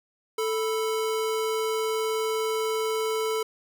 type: tone pair together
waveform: square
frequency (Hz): 440.1 / 988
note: A4 / B5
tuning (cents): 0 / 0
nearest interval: octave + major second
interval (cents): 1400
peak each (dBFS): -26 / -35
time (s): 0.38-3.43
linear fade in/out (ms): 5
effects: none